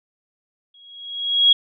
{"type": "tone with exponential growth", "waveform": "sine", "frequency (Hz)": 3307, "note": "G#7", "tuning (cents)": -8, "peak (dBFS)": -8, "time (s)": [0.74, 1.53], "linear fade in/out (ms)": 5, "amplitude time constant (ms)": 170, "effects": []}